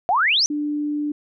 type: exponential sweep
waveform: sine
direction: up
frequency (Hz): 671 to 6160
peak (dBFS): -15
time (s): 0.09-0.46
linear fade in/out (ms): 0
type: tone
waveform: sine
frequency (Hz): 295.6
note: D4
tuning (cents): +11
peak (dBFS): -21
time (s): 0.5-1.12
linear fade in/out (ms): 5
effects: none